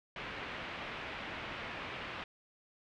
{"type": "low-pass noise", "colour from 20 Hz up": "white", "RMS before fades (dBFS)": -43, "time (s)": [0.16, 2.24], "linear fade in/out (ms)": 2, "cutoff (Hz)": 2800, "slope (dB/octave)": 24, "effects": []}